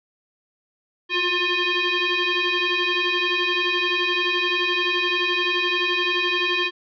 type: tone with frequency modulation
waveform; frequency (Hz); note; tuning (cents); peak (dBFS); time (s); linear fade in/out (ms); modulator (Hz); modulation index
sine; 349.2; F4; 0; -19; 1.09-6.71; 50; 710; 4.8
effects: none